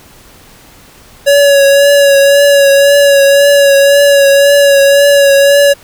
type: tone with vibrato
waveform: square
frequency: 562 Hz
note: C#5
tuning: 24 cents sharp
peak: -4 dBFS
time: 1.26-5.74 s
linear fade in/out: 20 ms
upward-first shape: triangle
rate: 1.9 Hz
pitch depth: 28 cents each way
effects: pink hiss -39 dBFS RMS until 5.83 s